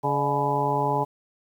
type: harmonic tone with a mistuned harmonic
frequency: 141.6 Hz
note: C#3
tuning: 37 cents sharp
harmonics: 1 / 2 / 3 / 4 / 5 / 6 / 7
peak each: -29 / -33 / -29 / -31 / -35 / -25 / -28 dBFS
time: 0.03-1.05 s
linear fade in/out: 20 ms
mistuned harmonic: 4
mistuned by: +90 cents
effects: 9-bit

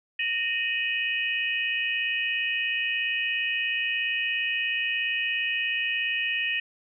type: tone cluster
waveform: sine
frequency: 1851 / 2518 / 2842 / 2959 Hz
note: A#6 / D#7 / F7 / F#7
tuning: -13 / +20 / +30 / -1 cents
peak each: -30 / -27 / -36 / -33 dBFS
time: 0.19-6.6 s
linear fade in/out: 5 ms
effects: none

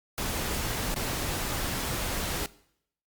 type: noise with dropouts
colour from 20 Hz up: pink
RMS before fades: -31 dBFS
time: 0.18-2.46 s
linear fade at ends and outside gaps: 0 ms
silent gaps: 0.942-0.962 s
effects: noise-tail reverb RT60 0.7 s tail -20 dB re dry + Opus 48 kbps

